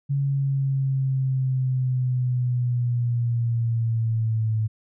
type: linear sweep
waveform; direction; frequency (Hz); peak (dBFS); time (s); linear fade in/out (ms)
sine; down; 140 to 109; -20; 0.09-4.68; 20
effects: none